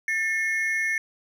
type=ring-modulated tone; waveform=triangle; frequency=1975.5 Hz; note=B6; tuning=in tune; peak=-18 dBFS; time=0.08-0.98 s; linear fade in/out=2 ms; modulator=189 Hz; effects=none